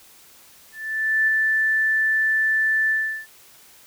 sine tone with ADSR envelope, 1760 Hz, A6, in tune, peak -15 dBFS, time 0.72-3.27 s, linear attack 560 ms, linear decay 4 ms, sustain -2 dB, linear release 370 ms, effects white hiss -50 dBFS RMS until 3.86 s

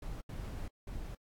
brown noise bursts at uneven times, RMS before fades -41 dBFS, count 3, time 0.02-0.21 / 0.29-0.68 / 0.87-1.15 s, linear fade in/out 5 ms, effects AAC 64 kbps

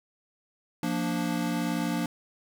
square chord, Bb major, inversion second, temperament equal, 174.61 / 233.1 / 293.7 Hz, F3 / Bb3 / D4, 0 / 0 / 0 cents, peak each -32 dBFS, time 0.83-2.06 s, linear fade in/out 2 ms, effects 10-bit

